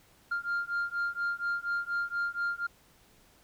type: beating tone pair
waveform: sine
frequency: 1396.9 / 1401.1 Hz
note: F6 / F6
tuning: 0 / +5 cents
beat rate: 4.2 Hz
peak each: -31 dBFS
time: 0.31-2.67 s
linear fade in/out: 10 ms
effects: tanh soft clip ceiling -26 dBFS + pink hiss -62 dBFS RMS until 3.43 s